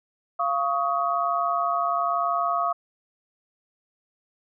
sine tone cluster, 691 / 1117 / 1258 Hz, F5 / C#6 / D#6, -19 / +13 / +19 cents, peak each -26 dBFS, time 0.39-2.73 s, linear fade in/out 10 ms, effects none

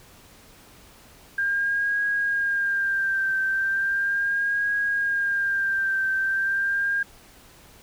sine tone with vibrato, 1600 Hz, G6, 35 cents sharp, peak -21 dBFS, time 1.38-7.03 s, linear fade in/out 5 ms, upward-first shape triangle, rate 0.37 Hz, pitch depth 49 cents each way, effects pink hiss -51 dBFS RMS until 7.82 s

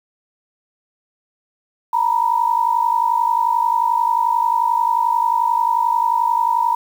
sine tone pair together, 920 / 971.3 Hz, A#5 / B5, -23 / -29 cents, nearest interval minor second, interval 94 cents, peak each -17 / -17 dBFS, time 1.93-6.75 s, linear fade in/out 5 ms, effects 7-bit

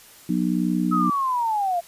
harmonic tone, 60.8 Hz, B1, 26 cents flat, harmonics 3 / 4 / 5, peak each -23 / -24 / -25 dBFS, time 0.29-1.1 s, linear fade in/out 5 ms
sine linear sweep, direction down, 1292 to 673 Hz, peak -20 dBFS, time 0.91-1.81 s, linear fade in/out 20 ms
effects white hiss -48 dBFS RMS until 1.87 s + resampled to 32000 Hz

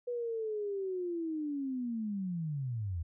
sine linear sweep, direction down, 491.5 to 77.78 Hz, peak -33 dBFS, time 0.07-3.03 s, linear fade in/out 10 ms, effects none

